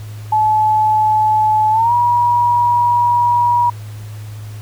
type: tone with pitch glide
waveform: sine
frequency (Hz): 861 to 960.9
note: A5 to B5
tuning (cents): -38 to -48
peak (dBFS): -10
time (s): 0.32-3.7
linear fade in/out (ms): 5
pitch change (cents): +190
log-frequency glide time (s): 1.71-1.93
effects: added 106 Hz sine -27 dBFS peak until 4.61 s + pink hiss -42 dBFS RMS until 4.61 s